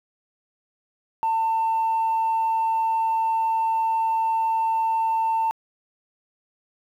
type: tone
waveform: sine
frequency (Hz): 897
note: A5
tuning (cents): +33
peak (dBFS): -18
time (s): 1.23-5.51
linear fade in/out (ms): 0
effects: tanh soft clip ceiling -17 dBFS + 9-bit